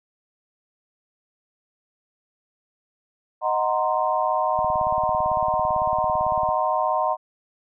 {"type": "chord", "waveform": "sine", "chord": "C half-diminished seventh", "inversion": "first", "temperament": "equal", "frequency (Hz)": [622.3, 740, 932.3, 1046.5], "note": ["Eb5", "Gb5", "Bb5", "C6"], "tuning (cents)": [0, 0, 0, 0], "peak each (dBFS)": -25, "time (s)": [3.41, 7.17], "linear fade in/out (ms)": 50}
{"type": "click train", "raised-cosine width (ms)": 5, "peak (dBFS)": -25, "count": 35, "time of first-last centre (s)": [4.59, 6.489], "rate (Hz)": 17.9}
{"effects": []}